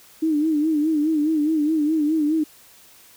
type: tone with vibrato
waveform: sine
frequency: 307.3 Hz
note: D#4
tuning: 21 cents flat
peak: -17 dBFS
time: 0.22-2.44 s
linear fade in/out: 10 ms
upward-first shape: sine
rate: 4.8 Hz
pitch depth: 85 cents each way
effects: white hiss -50 dBFS RMS until 3.16 s